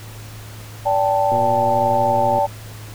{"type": "chord", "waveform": "sine", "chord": "D suspended fourth", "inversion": "none", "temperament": "equal with one note detuned", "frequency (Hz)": [578.6, 784, 880], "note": ["D5", "G5", "A5"], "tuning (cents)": [-26, 0, 0], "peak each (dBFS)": -19, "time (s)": [0.85, 2.47], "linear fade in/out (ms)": 20}
{"type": "click train", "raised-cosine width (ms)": 2, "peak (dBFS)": -15, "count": 129, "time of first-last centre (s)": [1.32, 2.387], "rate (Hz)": 120}
{"effects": ["added 108 Hz sine -34 dBFS peak until 2.94 s", "pink hiss -40 dBFS RMS until 2.94 s"]}